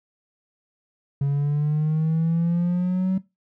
triangle exponential sweep, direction up, 139 to 190 Hz, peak -16 dBFS, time 1.21-3.18 s, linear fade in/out 5 ms, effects noise-tail reverb RT60 0.2 s tail -19 dB re dry + tanh soft clip ceiling -14 dBFS

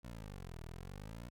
15% pulse exponential two-way sweep, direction down then up, 62.1 to 38.89 to 62.1 Hz, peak -40 dBFS, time 0.03-1.3 s, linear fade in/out 20 ms, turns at 0.62 s, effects none

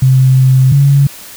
sine tone pair in turn, 130.81 / 140.02 Hz, C3 / C#3, 0 / +18 cents, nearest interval minor second, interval 118 cents, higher second, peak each -4 dBFS, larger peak neither, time 0.02-0.72 / 0.72-1.07 s, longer first, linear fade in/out 5 ms, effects white hiss -32 dBFS RMS until 1.36 s

